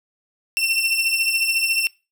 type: beating tone pair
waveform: sawtooth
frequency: 2700 / 2714 Hz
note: E7 / E7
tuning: +41 / +50 cents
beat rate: 14 Hz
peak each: -17 / -20 dBFS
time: 0.57-1.87 s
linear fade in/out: 0 ms
effects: noise-tail reverb RT60 0.3 s tail -23 dB re dry